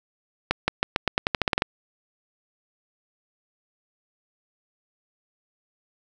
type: accelerating click train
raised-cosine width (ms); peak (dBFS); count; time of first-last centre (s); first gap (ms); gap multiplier
0.3; -4; 13; 0.51-1.621; 170; 0.88
effects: none

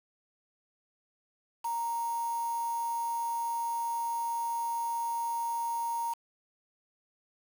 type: tone with quantisation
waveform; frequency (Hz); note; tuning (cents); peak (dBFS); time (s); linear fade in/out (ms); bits
sine; 932.3; A#5; 0; -30; 1.64-6.14; 10; 7
effects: none

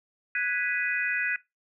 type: chord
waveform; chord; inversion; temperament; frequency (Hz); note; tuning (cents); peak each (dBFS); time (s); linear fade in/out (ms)
sine; G# minor seventh; third; equal; 1480 / 1661.2 / 1975.5 / 2489; F#6 / G#6 / B6 / D#7; 0 / 0 / 0 / 0; -31; 0.35-1.36; 2
effects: noise-tail reverb RT60 0.2 s tail -19 dB re dry

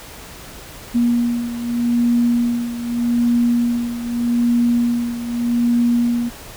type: beating tone pair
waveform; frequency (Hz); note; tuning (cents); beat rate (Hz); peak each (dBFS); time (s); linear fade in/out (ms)
sine; 238.1 / 238.92; A#3 / A#3; +37 / +43; 0.82; -16 / -21; 0.94-6.3; 20
effects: pink hiss -37 dBFS RMS until 6.56 s

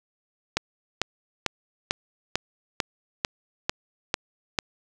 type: click train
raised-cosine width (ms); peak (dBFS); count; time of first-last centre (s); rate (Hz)
0.2; -5; 10; 0.57-4.588; 2.24
effects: none

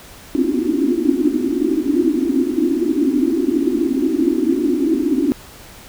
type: band-pass noise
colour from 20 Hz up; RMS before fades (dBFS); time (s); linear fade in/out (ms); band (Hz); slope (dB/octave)
pink; -17; 0.35-5.32; 0; 250 to 360; 96
effects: pink hiss -40 dBFS RMS until 5.88 s

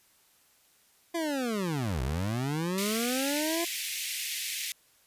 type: linear two-way sweep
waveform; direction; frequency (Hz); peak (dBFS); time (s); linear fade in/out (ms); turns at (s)
25% pulse; down then up; 344.9 to 60 to 344.9; -25; 1.14-3.65; 10; 2.02
type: high-pass noise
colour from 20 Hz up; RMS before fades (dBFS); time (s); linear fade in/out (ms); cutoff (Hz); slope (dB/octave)
pink; -34; 2.78-4.72; 0; 2000; 48
effects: white hiss -64 dBFS RMS until 5.06 s + resampled to 32000 Hz

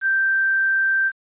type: tone with quantisation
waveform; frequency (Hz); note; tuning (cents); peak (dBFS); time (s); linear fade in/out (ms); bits
sine; 1567; G6; -1; -16; 0.01-1.12; 50; 7
effects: resampled to 8000 Hz

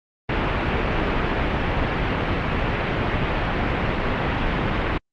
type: low-pass noise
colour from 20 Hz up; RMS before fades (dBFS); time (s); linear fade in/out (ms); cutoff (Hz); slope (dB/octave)
pink; -22; 0.29-4.98; 5; 2800; 24
effects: Opus 32 kbps

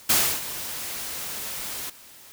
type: noise with ADSR envelope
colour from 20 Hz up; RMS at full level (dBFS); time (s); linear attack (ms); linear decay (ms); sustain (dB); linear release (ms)
white; -18; 0.09-1.9; 10; 300; -15; 8
effects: white hiss -48 dBFS RMS until 2.32 s

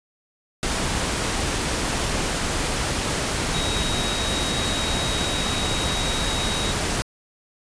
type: tone in noise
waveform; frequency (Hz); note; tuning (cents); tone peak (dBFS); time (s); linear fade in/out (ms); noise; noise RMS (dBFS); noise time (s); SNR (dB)
sine; 3798; A#7; +32; -28; 3.54-6.72; 0; pink; -24; 0.63-7.02; -7
effects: resampled to 22050 Hz

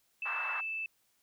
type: tone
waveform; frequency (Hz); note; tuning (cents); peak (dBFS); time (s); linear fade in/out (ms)
sine; 2637; E7; 0; -34; 0.22-0.86; 2
type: band-pass noise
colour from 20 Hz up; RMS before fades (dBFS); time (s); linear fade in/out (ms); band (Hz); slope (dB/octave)
white; -39; 0.25-0.61; 10; 890 to 1600; 24
effects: white hiss -73 dBFS RMS until 1.22 s

